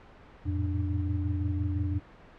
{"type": "tone cluster", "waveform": "sine", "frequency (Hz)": [87, 106.8, 112.7, 294.6], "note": ["F2", "G#2", "A2", "D4"], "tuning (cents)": [-6, 49, 42, 6], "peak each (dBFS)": [-28, -36, -37, -35], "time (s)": [0.45, 2], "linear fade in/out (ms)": 20, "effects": ["pink hiss -52 dBFS RMS until 2.38 s", "low-pass 2000 Hz 12 dB/octave"]}